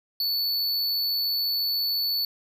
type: tone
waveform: square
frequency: 4457 Hz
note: C#8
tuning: 9 cents sharp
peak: -24 dBFS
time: 0.2-2.25 s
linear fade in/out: 2 ms
effects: none